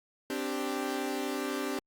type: chord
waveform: sawtooth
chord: C suspended second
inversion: none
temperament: equal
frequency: 261.6 / 293.7 / 392 Hz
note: C4 / D4 / G4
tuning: 0 / 0 / 0 cents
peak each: -32 dBFS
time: 0.3-1.79 s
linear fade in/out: 2 ms
effects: Opus 48 kbps